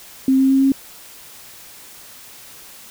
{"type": "tone with pitch steps", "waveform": "sine", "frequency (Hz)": [264.9, 266.9, 268.9, 270.9], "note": ["C4", "C4", "C4", "C#4"], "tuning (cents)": [22, 35, 47, -40], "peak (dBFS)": -11, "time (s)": [0.28, 0.72], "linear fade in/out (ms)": 2, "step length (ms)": 110, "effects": ["white hiss -41 dBFS RMS until 2.9 s"]}